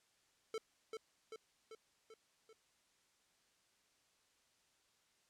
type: tone with echo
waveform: square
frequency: 443 Hz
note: A4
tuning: 12 cents sharp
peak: -40 dBFS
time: 0.54-0.58 s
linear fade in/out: 2 ms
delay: 390 ms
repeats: 5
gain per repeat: -4 dB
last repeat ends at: 2.53 s
effects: white hiss -75 dBFS RMS until 5.29 s + low-pass 8000 Hz 12 dB/octave